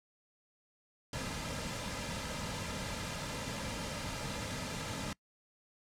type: noise with comb filter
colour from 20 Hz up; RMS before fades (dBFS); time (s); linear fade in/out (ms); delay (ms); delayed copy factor
pink; -39; 1.13-5.13; 2; 2.7; -0.6
effects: noise-tail reverb RT60 0.1 s tail -24 dB re dry + low-pass 8000 Hz 12 dB/octave